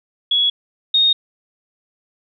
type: tone pair in turn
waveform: sine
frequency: 3361 / 3711 Hz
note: G#7 / A#7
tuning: +20 / -9 cents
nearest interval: major second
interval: 171 cents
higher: second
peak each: -13 / -11 dBFS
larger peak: second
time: 0.31-0.5 / 0.94-1.13 s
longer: neither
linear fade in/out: 5 ms
effects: none